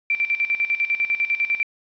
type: tone with tremolo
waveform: sine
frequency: 2349 Hz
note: D7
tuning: in tune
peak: -17 dBFS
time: 0.1-1.63 s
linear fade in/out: 2 ms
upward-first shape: square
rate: 10 Hz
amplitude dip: 75%
effects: resampled to 11025 Hz + 8-bit